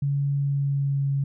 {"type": "tone with pitch glide", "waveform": "sine", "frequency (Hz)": [140.9, 138.8], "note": ["C#3", "C#3"], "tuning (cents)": [29, 3], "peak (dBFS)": -21, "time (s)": [0.02, 1.24], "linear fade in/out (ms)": 5, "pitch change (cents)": -26, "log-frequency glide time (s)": [0.35, 1.1], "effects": []}